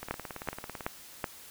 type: two click trains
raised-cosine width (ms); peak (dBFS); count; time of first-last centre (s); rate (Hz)
0.5; -15 / -23; 4 / 15; 0.11-1.242 / 0.03-0.808; 2.65 / 18
effects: white hiss -50 dBFS RMS until 1.5 s